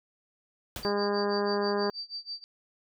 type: noise with exponential decay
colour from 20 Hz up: pink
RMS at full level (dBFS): -34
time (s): 0.76-0.94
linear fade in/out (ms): 1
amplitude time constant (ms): 39
type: tone with tremolo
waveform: sine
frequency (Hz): 4646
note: D8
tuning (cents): -20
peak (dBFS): -33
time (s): 0.83-2.44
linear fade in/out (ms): 0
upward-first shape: sine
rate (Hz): 6.2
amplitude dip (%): 95
type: harmonic tone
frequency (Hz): 203.6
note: G#3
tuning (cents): -34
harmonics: 1 / 2 / 3 / 4 / 5 / 6 / 7 / 8 / 9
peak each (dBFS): -33 / -28 / -35 / -37 / -36 / -40 / -46 / -40 / -49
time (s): 0.85-1.9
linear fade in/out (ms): 0
effects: none